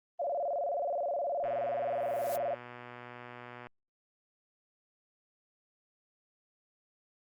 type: tone with vibrato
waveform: sine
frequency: 628 Hz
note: D#5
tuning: 16 cents sharp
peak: -30 dBFS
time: 0.19-2.55 s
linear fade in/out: 10 ms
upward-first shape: square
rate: 19 Hz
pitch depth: 170 cents each way
type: click train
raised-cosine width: 0.5 ms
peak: -31 dBFS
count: 273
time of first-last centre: 1.44-3.67 s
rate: 122 Hz
type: noise with exponential growth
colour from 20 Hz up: blue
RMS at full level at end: -41 dBFS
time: 1.9-2.36 s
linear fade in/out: 1 ms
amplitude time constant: 98 ms
effects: Opus 24 kbps